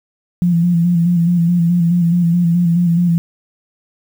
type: tone with vibrato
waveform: sine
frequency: 172.1 Hz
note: F3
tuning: 25 cents flat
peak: -10 dBFS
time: 0.42-3.18 s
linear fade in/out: 0 ms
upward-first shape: square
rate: 4.7 Hz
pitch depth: 38 cents each way
effects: 7-bit